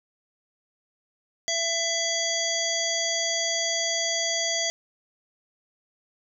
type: harmonic tone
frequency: 668 Hz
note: E5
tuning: 23 cents sharp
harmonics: 1 / 3 / 5 / 7 / 9 / 10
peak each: -31 / -31 / -31 / -31 / -31 / -31 dBFS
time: 1.48-4.7 s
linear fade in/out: 0 ms
effects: none